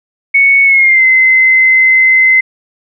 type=tone with pitch glide; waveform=sine; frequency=2217 to 2057 Hz; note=C#7 to C7; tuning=0 to -30 cents; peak=-4 dBFS; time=0.34-2.41 s; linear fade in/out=10 ms; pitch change=-130 cents; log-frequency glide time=0.64-1.05 s; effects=none